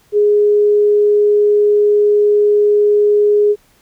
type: tone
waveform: sine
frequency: 415.3 Hz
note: G#4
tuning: in tune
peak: -8 dBFS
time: 0.12-3.56 s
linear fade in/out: 50 ms
effects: pink hiss -53 dBFS RMS until 3.81 s